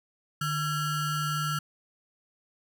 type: ring-modulated tone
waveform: square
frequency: 754 Hz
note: F#5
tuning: 32 cents sharp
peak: -25 dBFS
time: 0.41-1.59 s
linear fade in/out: 5 ms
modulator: 603 Hz
effects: none